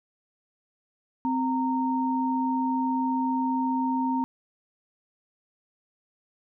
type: tone pair together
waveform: sine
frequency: 259.2 / 923.7 Hz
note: C4 / A#5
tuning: -16 / -16 cents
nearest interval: octave + minor seventh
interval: 2200 cents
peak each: -25 / -27 dBFS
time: 1.25-4.24 s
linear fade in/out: 0 ms
effects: none